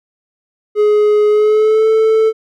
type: tone with pitch glide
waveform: triangle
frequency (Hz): 420 to 440.9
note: G#4 to A4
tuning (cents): +19 to +4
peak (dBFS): -6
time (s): 0.75-2.33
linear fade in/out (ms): 50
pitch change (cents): +85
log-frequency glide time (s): 1.29-1.88
effects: none